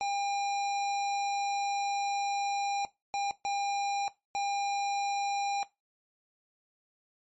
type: tone bursts at uneven times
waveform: square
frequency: 803 Hz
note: G5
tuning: 41 cents sharp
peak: -30 dBFS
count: 4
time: 0.01-2.85 / 3.14-3.31 / 3.45-4.08 / 4.35-5.63 s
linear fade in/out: 0 ms
effects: noise-tail reverb RT60 0.2 s tail -18 dB re dry + MP3 32 kbps